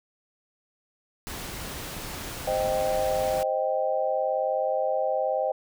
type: noise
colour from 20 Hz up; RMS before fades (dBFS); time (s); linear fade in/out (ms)
pink; -36; 1.27-3.43; 0
type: chord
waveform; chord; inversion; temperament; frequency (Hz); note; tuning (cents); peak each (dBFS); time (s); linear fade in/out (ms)
sine; C minor; none; equal; 523.3 / 622.3 / 784; C5 / Eb5 / G5; 0 / 0 / 0; -27 / -27 / -29; 2.47-5.52; 5
effects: none